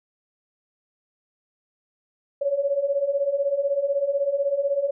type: beating tone pair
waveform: sine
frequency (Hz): 549 / 565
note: C#5 / C#5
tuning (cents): -17 / +33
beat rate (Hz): 16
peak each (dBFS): -26 / -22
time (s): 2.41-4.91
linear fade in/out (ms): 10
effects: none